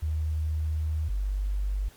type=tone pair in turn; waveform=sine; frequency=77.78 / 49 Hz; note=D#2 / G1; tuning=0 / 0 cents; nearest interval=minor sixth; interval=800 cents; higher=first; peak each=-25 dBFS; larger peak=neither; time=0.02-1.09 / 1.09-1.89 s; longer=first; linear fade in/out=10 ms; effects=pink hiss -55 dBFS RMS until 1.96 s + MP3 96 kbps